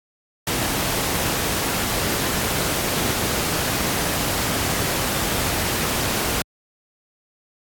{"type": "noise", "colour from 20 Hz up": "pink", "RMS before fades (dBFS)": -22, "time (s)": [0.47, 6.42], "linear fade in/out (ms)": 2, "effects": ["high-pass 60 Hz 12 dB/octave", "AAC 64 kbps"]}